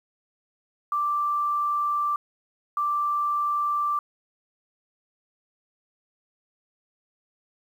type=tone bursts at uneven times; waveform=sine; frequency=1174.7 Hz; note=D6; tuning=in tune; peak=-22 dBFS; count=2; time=0.92-2.16 / 2.77-3.99 s; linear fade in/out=2 ms; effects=9-bit